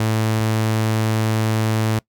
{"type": "tone pair in turn", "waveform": "sawtooth", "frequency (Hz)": [110, 110], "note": ["A2", "A2"], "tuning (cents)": [0, 0], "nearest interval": "unison", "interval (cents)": 0, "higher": "neither", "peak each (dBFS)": -13, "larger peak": "neither", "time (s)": [[0, 0.4], [0.4, 1.99]], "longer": "second", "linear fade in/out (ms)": 5, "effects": ["noise-tail reverb RT60 0.1 s tail -23 dB re dry"]}